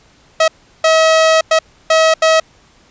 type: tone bursts at uneven times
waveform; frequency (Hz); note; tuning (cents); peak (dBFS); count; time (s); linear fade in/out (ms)
sawtooth; 641; E5; -49; -4; 5; 0.4-0.48 / 0.84-1.41 / 1.51-1.59 / 1.9-2.14 / 2.22-2.4; 5
effects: pink hiss -49 dBFS RMS until 2.9 s + resampled to 16000 Hz